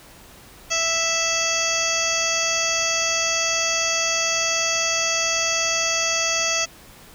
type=harmonic tone; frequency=659 Hz; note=E5; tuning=1 cent flat; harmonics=1 / 2 / 3 / 4 / 5 / 7 / 8 / 9 / 10; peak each=-29 / -30 / -30 / -26 / -30 / -29 / -31 / -27 / -26 dBFS; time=0.7-6.66 s; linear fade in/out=20 ms; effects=pink hiss -46 dBFS RMS until 7.14 s